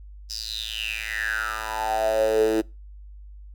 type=tone with high-pass filter sweep; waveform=10% pulse; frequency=110 Hz; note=A2; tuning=in tune; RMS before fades=-25 dBFS; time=0.29-2.62 s; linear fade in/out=20 ms; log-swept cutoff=5300 to 340 Hz; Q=8.6; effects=noise-tail reverb RT60 0.3 s tail -26 dB re dry + added 50 Hz sine -40 dBFS peak until 3.54 s